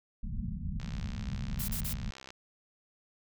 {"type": "low-pass noise", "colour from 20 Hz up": "pink", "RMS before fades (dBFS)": -36, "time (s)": [0.23, 2.11], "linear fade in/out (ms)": 5, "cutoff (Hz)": 230, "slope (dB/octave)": 96}
{"type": "click train", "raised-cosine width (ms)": 0.2, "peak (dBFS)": -29, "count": 100, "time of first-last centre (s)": [0.8, 2.305], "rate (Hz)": 65.8}
{"type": "noise bursts", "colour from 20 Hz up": "blue", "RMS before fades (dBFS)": -37, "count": 3, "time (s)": [1.59, 1.935], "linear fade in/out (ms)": 10, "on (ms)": 93, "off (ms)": 33}
{"effects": []}